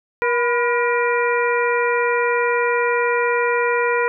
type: harmonic tone with a mistuned harmonic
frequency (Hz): 476.9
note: A#4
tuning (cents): +39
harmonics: 1 / 2 / 3 / 4 / 5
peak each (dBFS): -19 / -22 / -24 / -25 / -26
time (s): 0.22-4.08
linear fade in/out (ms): 0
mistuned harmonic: 2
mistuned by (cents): +67
effects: none